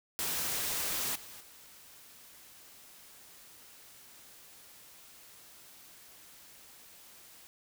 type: noise with level steps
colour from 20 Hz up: white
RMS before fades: -34 / -49 / -55 dBFS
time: 0.19-7.47 s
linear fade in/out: 0 ms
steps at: 1.15 / 1.4 s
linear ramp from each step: 10 ms
effects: none